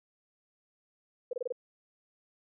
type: tone bursts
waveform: sine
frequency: 493.9 Hz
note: B4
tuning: in tune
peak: -30 dBFS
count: 5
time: 1.31-1.524 s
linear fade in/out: 5 ms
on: 22 ms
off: 26 ms
effects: none